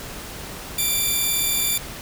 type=tone pair together; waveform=5% pulse; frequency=2349 / 3543 Hz; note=D7 / A7; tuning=0 / +11 cents; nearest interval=perfect fifth; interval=711 cents; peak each=-14 dBFS; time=0.78-1.78 s; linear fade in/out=5 ms; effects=pink hiss -35 dBFS RMS until 2.01 s